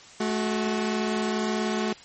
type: tone pair together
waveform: sawtooth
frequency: 215.9 / 370 Hz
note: A3 / F#4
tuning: -33 / 0 cents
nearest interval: major sixth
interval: 933 cents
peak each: -22 / -25 dBFS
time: 0.2-1.93 s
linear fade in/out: 5 ms
effects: white hiss -48 dBFS RMS until 2.04 s + MP3 32 kbps